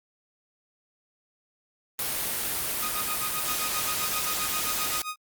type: noise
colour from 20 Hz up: white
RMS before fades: -29 dBFS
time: 1.99-5.02 s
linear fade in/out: 2 ms
type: tone with tremolo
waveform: sawtooth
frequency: 1244.5 Hz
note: D#6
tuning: in tune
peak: -26 dBFS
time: 2.82-5.16 s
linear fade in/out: 5 ms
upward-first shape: sine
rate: 7.6 Hz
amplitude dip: 90%
effects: Opus 32 kbps